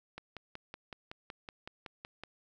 click train, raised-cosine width 0.3 ms, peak -27 dBFS, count 12, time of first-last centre 0.18-2.236 s, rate 5.35 Hz, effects none

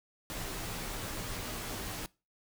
pink noise with comb filter, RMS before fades -39 dBFS, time 0.3-2.06 s, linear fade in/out 0 ms, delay 14 ms, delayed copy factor -0.55, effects noise-tail reverb RT60 0.3 s tail -23 dB re dry

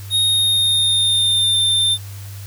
square tone with pitch glide, 3729 to 3590 Hz, A#7 to A7, 0 to +34 cents, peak -14 dBFS, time 0.1-1.98 s, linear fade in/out 50 ms, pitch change -66 cents, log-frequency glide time 0.21-1.59 s, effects added 99 Hz sine -30 dBFS peak until 2.46 s + white hiss -41 dBFS RMS until 2.46 s

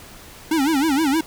square tone with vibrato, 295.2 Hz, D4, 9 cents sharp, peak -17 dBFS, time 0.51-1.21 s, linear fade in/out 5 ms, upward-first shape sine, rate 6.4 Hz, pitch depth 190 cents each way, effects pink hiss -42 dBFS RMS until 1.26 s

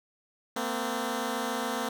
10% pulse tone pair together, 227.8 / 255 Hz, A#3 / C4, -40 / -44 cents, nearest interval major second, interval 196 cents, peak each -24 dBFS, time 0.56-1.89 s, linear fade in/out 5 ms, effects none

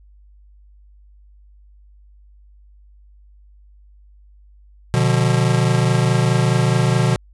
square chord, B diminished, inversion none, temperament just, 123.47 / 148.16 / 177.8 Hz, B2 / D3 / F3, 0 / +16 / +31 cents, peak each -17 / -20 / -22 dBFS, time 4.94-7.16 s, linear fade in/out 0 ms, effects added 50 Hz sine -45 dBFS peak until 7.33 s + resampled to 24000 Hz

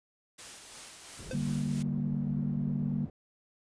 white noise with tremolo, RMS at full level -45 dBFS, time 0.38-1.83 s, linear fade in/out 10 ms, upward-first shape sine, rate 2.9 Hz, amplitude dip 35%
white low-pass noise, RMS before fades -47 dBFS, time 1.19-3.1 s, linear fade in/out 2 ms, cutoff 270 Hz, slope 12 dB/octave
square tone with exponential decay, 516 Hz, C5, 24 cents flat, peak -33 dBFS, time 1.31-1.4 s, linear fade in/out 2 ms, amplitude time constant 18 ms
sine chord, G minor, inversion second, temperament just, 147 / 196 / 235.2 Hz, D3 / G3 / Bb3, +2 / 0 / +16 cents, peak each -32 / -34 / -34 dBFS, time 1.33-3.06 s, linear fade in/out 5 ms
effects resampled to 22050 Hz

